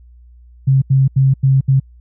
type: tone bursts at uneven times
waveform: sine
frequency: 134.3 Hz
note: C3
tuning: 46 cents sharp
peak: -8 dBFS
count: 5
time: 0.67-0.82 / 0.9-1.08 / 1.16-1.34 / 1.43-1.61 / 1.68-1.8 s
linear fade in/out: 10 ms
effects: added 60 Hz sine -40 dBFS peak until 2 s